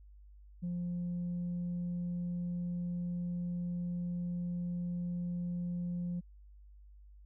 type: tone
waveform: sine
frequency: 175.6 Hz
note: F3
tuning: 10 cents sharp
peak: -32 dBFS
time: 0.62-6.21 s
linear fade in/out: 20 ms
effects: tanh soft clip ceiling -32 dBFS + added 50 Hz sine -53 dBFS peak until 7.25 s